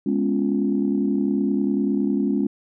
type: chord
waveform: sine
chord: C# dominant seventh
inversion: second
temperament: equal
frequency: 207.7 / 246.9 / 277.2 / 349.2 Hz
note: G#3 / B3 / C#4 / E#4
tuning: 0 / 0 / 0 / 0 cents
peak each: -22 / -27 / -22 / -27 dBFS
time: 0.06-2.47 s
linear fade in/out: 5 ms
effects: tanh soft clip ceiling -9 dBFS